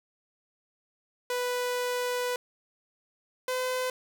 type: tone pair in turn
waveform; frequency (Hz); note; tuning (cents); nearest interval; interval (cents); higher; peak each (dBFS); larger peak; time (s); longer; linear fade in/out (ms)
sawtooth; 493.9 / 509; B4 / C5; 0 / -48; minor second; 52; second; -24; neither; 1.3-2.36 / 3.48-3.9; first; 2
effects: none